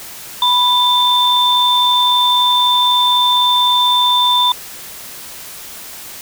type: tone pair together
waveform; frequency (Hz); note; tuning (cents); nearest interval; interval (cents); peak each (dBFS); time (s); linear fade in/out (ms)
sine; 987.8 / 3556; B5 / A7; 0 / +18; octave + minor seventh; 2218; -13 / -12; 0.42-4.52; 2
effects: white hiss -32 dBFS RMS until 6.21 s